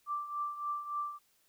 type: tone with tremolo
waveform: sine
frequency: 1174.7 Hz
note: D6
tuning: in tune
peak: -31 dBFS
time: 0.06-1.19 s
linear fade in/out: 50 ms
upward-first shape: triangle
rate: 3.5 Hz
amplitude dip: 75%
effects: white hiss -71 dBFS RMS until 1.48 s